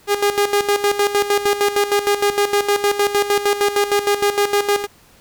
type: tone with tremolo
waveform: sawtooth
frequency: 407.7 Hz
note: G#4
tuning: 32 cents flat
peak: -9 dBFS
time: 0.07-4.87 s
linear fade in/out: 50 ms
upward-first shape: square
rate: 6.5 Hz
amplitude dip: 70%
effects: pink hiss -50 dBFS RMS until 5.2 s